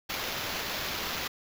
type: noise with sample-and-hold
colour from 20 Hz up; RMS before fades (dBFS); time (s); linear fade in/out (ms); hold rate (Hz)
violet; -34; 0.09-1.28; 10; 8820
effects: none